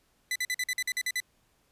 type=tone bursts; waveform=sawtooth; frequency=2001 Hz; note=B6; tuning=22 cents sharp; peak=-24 dBFS; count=10; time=0.31-1.202 s; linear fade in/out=2 ms; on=46 ms; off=48 ms; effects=pink hiss -69 dBFS RMS until 1.71 s + resampled to 32000 Hz